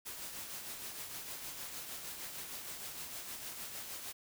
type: noise with tremolo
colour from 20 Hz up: white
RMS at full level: -43 dBFS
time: 0.05-4.13 s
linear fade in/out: 20 ms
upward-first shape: triangle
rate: 6.5 Hz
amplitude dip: 45%
effects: none